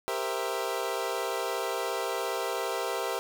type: chord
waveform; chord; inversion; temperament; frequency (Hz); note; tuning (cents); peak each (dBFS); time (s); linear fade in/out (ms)
25% pulse; C dominant seventh; second; equal with one note detuned; 394.3 / 466.2 / 523.3 / 659.3; G4 / Bb4 / C5 / E5; +10 / 0 / 0 / 0; -31 / -31 / -32 / -32; 0.08-3.19; 0
effects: none